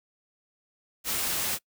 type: noise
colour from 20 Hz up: white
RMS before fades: -29 dBFS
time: 1.04-1.59 s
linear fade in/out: 50 ms
effects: noise-tail reverb RT60 0.1 s tail -24 dB re dry